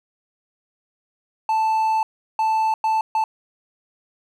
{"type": "tone bursts at uneven times", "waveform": "triangle", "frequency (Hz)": 880, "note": "A5", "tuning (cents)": 0, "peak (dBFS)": -15, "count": 4, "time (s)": [[1.49, 2.03], [2.39, 2.74], [2.84, 3.01], [3.15, 3.24]], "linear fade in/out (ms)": 2, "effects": []}